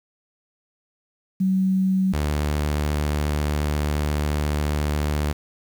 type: tone pair in turn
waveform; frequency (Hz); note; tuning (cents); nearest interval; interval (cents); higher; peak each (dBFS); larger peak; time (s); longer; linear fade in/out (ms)
sine / sawtooth; 189.1 / 74.31; F#3 / D2; +38 / +21; octave + major third; 1617; first; -17 / -17; neither; 1.4-2.13 / 2.13-5.33; second; 10
effects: 8-bit